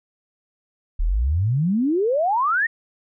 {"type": "exponential sweep", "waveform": "sine", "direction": "up", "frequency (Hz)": [35, 1904], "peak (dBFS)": -17, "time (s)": [0.99, 2.67], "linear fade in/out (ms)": 10, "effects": []}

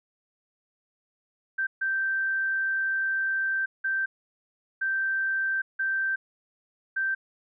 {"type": "tone bursts at uneven times", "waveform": "sine", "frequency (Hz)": 1563, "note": "G6", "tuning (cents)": -6, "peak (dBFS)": -24, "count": 6, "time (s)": [[1.58, 1.67], [1.81, 3.66], [3.84, 4.06], [4.81, 5.62], [5.79, 6.16], [6.96, 7.15]], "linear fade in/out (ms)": 10, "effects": []}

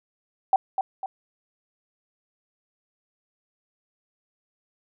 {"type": "tone with echo", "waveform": "sine", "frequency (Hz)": 768, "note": "G5", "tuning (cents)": -36, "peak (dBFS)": -14, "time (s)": [0.53, 0.56], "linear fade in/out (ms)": 2, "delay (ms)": 250, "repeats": 2, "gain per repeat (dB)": -7, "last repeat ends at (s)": 1.06, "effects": []}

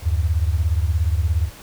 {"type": "beating tone pair", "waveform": "sine", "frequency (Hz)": [75.7, 92.7], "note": ["D#2", "F#2"], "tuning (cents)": [-47, 4], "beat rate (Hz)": 17, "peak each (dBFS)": [-18, -21], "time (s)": [0.02, 1.5], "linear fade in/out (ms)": 50, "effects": ["pink hiss -42 dBFS RMS until 1.62 s"]}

